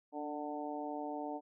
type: harmonic tone with a mistuned harmonic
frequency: 148.9 Hz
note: D3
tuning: 24 cents sharp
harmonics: 2 / 3 / 4 / 5 / 6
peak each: -42 / -47 / -45 / -43 / -46 dBFS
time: 0.12-1.41 s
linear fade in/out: 50 ms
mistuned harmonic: 2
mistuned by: -21 cents
effects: none